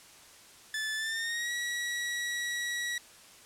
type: tone with pitch glide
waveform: sawtooth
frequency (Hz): 1744 to 1923.9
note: A6 to B6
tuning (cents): -16 to -46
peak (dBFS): -28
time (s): 0.74-2.98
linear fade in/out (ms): 2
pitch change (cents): +170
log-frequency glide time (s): 0.96-1.52
effects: white hiss -54 dBFS RMS until 3.45 s + low-pass 10000 Hz 12 dB/octave